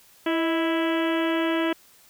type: harmonic tone with a mistuned harmonic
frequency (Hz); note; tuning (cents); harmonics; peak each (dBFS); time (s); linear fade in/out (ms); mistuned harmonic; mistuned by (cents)
329.6; E4; 0; 1 / 2 / 3 / 4 / 5 / 6 / 7 / 8 / 9 / 10; -23 / -29 / -33 / -35 / -34 / -36 / -39 / -38 / -38 / -40; 0.26-1.73; 5; 2; -49
effects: white hiss -55 dBFS RMS until 2.09 s